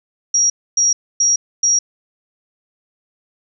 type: tone bursts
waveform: sine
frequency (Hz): 5680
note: F8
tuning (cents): +28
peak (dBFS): -11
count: 4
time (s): 0.34-1.79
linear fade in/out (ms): 5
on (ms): 160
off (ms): 270
effects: none